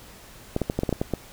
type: clicks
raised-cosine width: 2 ms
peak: -10 dBFS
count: 9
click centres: 0.564 / 0.617 / 0.699 / 0.79 / 0.834 / 0.892 / 0.927 / 1.015 / 1.137 s
effects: pink hiss -47 dBFS RMS until 1.32 s